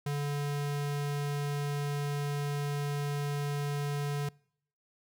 square tone, 144.2 Hz, D3, 31 cents flat, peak -31 dBFS, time 0.06-4.29 s, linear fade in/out 5 ms, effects noise-tail reverb RT60 0.7 s tail -26 dB re dry

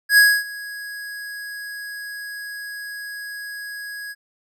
square tone with ADSR envelope, 1661.2 Hz, G#6, in tune, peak -9 dBFS, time 0.09-4.15 s, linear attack 85 ms, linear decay 260 ms, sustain -22 dB, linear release 39 ms, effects none

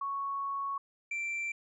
sine / triangle tone pair in turn, 1108.7 / 2349 Hz, C#6 / D7, 0 / 0 cents, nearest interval octave + minor second, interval 1300 cents, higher second, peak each -32 / -31 dBFS, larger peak second, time 0.01-0.78 / 1.11-1.52 s, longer first, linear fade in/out 5 ms, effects resampled to 24000 Hz

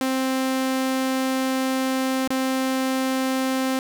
sawtooth tone with dropouts, 262.4 Hz, C4, 5 cents sharp, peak -17 dBFS, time 0.01-3.79 s, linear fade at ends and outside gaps 1 ms, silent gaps 2.276-2.304 s, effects 9-bit

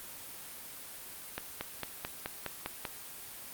accelerating click train, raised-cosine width 0.3 ms, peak -18 dBFS, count 8, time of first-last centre 1.38-2.852 s, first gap 230 ms, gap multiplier 0.97, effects white hiss -46 dBFS RMS until 3.53 s + Opus 32 kbps

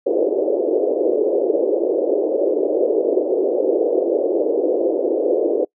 white band-pass noise, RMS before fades -18 dBFS, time 0.06-5.65 s, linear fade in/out 10 ms, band 330 to 550 Hz, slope 48 dB/octave, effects noise-tail reverb RT60 0.1 s tail -25 dB re dry

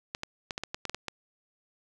clicks, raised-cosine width 0.2 ms, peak -16 dBFS, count 10, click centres 0.149 / 0.234 / 0.508 / 0.579 / 0.636 / 0.745 / 0.853 / 0.896 / 0.946 / 1.083 s, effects none

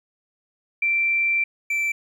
sine / triangle tone pair in turn, 2349 / 2334 Hz, D7 / D7, 0 / -11 cents, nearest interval unison, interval 11 cents, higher first, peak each -18 / -19 dBFS, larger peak first, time 0.82-1.44 / 1.7-1.92 s, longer first, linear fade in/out 5 ms, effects 10-bit

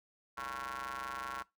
sawtooth ring-modulated tone, 130.81 Hz, C3, in tune, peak -32 dBFS, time 0.37-1.43 s, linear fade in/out 10 ms, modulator 1230 Hz, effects noise-tail reverb RT60 0.2 s tail -21 dB re dry

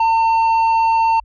sine tone with tanh clipping, 904 Hz, A5, 47 cents sharp, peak -13 dBFS, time 0-1.2 s, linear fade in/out 5 ms, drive 6 dB, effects added 50 Hz sine -41 dBFS peak until 1.24 s

